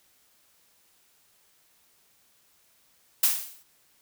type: noise with exponential decay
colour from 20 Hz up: blue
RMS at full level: -18 dBFS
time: 3.23-3.63 s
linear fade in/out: 5 ms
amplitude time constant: 85 ms
effects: white hiss -64 dBFS RMS until 4.01 s